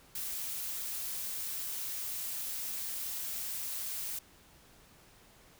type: noise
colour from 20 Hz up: blue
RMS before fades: -38 dBFS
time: 0.15-4.19 s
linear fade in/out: 5 ms
effects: pink hiss -60 dBFS RMS until 5.59 s

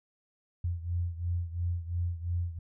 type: beating tone pair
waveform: sine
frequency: 86 / 88.9 Hz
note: F2 / F2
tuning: -26 / +31 cents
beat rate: 2.9 Hz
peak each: -31 / -35 dBFS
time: 0.64-2.59 s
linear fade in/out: 5 ms
effects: none

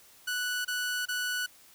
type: tone bursts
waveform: sawtooth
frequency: 1480 Hz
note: F#6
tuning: in tune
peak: -26 dBFS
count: 3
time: 0.27-1.464 s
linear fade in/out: 10 ms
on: 380 ms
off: 27 ms
effects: white hiss -57 dBFS RMS until 1.74 s

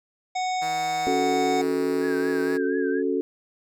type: harmonic tone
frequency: 740 Hz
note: F#5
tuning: in tune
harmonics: 1 / 3 / 5 / 7 / 9 / 10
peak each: -24 / -34 / -38 / -41 / -43 / -44 dBFS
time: 0.35-1.62 s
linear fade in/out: 10 ms
type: tone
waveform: 5% pulse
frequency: 160.1 Hz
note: D#3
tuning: 50 cents sharp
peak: -23 dBFS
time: 0.61-2.58 s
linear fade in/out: 20 ms
type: chord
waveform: sine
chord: F# minor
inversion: second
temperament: equal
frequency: 277.2 / 370 / 440 Hz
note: C#4 / F#4 / A4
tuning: 0 / 0 / 0 cents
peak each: -26 dBFS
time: 1.07-3.21 s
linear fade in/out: 0 ms
type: tone with vibrato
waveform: sine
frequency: 1612 Hz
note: G6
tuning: 48 cents sharp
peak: -33 dBFS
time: 2-3.03 s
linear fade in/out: 50 ms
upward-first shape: triangle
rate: 4.2 Hz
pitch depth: 91 cents each way
effects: none

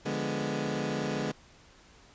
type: chord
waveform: 20% pulse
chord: D diminished seventh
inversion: none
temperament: equal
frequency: 146.83 / 174.61 / 207.7 / 246.9 Hz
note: D3 / F3 / Ab3 / Cb4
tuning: 0 / 0 / 0 / 0 cents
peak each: -30 / -35 / -29 / -31 dBFS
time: 0.05-1.32 s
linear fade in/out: 10 ms
effects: pink hiss -57 dBFS RMS until 2.14 s + resampled to 16000 Hz

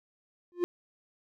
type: tone with exponential growth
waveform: triangle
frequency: 351.9 Hz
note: F4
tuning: 13 cents sharp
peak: -19 dBFS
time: 0.52-0.64 s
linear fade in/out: 0 ms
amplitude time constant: 24 ms
effects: none

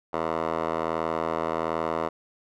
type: tone with band-pass filter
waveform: 10% pulse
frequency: 81.3 Hz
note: E2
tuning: 23 cents flat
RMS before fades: -28 dBFS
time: 0.13-2.09 s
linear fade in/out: 10 ms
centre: 810 Hz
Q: 3.3
effects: none

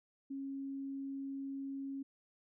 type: tone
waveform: sine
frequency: 273.4 Hz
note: C#4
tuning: 24 cents flat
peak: -39 dBFS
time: 0.3-2.03 s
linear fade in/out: 10 ms
effects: none

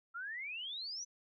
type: exponential sweep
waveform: sine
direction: up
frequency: 1338 to 6090 Hz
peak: -40 dBFS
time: 0.14-1.05 s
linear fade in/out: 20 ms
effects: none

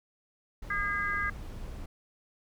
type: noise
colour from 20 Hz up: brown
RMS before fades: -40 dBFS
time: 0.62-1.86 s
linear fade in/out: 5 ms
type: harmonic tone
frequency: 407 Hz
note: G#4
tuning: 35 cents flat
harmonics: 3 / 4 / 5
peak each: -34 / -31 / -35 dBFS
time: 0.7-1.3 s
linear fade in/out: 5 ms
type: clicks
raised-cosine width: 2 ms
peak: -35 dBFS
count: 2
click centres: 1.1 / 1.135 s
effects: none

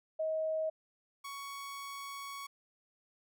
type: tone pair in turn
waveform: sine / sawtooth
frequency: 633 / 1115.6 Hz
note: D#5 / C#6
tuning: +30 / +11 cents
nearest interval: minor seventh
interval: 981 cents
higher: second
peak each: -31 / -38 dBFS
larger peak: first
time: 0.19-0.7 / 1.24-2.47 s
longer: second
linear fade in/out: 10 ms
effects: none

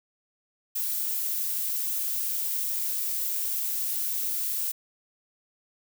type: noise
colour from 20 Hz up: violet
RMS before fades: -29 dBFS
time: 0.75-4.72 s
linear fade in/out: 10 ms
effects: none

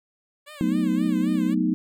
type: tone with vibrato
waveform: 10% pulse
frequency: 558 Hz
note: C#5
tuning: 11 cents sharp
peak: -32 dBFS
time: 0.46-1.55 s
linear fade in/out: 20 ms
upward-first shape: sine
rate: 3.8 Hz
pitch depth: 160 cents each way
type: chord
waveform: sine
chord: B dominant seventh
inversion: second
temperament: equal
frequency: 185 / 220 / 246.9 / 311.1 Hz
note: F#3 / A3 / B3 / D#4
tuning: 0 / 0 / 0 / 0 cents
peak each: -25 / -27 / -25 / -24 dBFS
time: 0.61-1.74 s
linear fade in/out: 0 ms
effects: none

